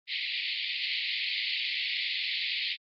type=band-pass noise; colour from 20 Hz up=pink; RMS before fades=-32 dBFS; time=0.07-2.77 s; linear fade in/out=50 ms; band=2000 to 4600 Hz; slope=96 dB/octave; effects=Opus 32 kbps